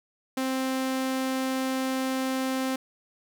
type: tone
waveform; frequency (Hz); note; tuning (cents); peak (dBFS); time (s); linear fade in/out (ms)
sawtooth; 262.3; C4; +4; -22; 0.37-2.76; 5
effects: none